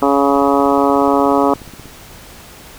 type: harmonic tone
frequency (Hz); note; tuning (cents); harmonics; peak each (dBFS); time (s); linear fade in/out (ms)
140; C#3; +18; 2 / 3 / 4 / 5 / 6 / 7 / 8 / 9; -15 / -17 / -18 / -19 / -20 / -20 / -21 / -22; 0.02-1.54; 2
type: click train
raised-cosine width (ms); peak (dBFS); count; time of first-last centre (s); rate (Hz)
3; -23; 27; 0.3-1.857; 16.7
effects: pink hiss -38 dBFS RMS until 2.78 s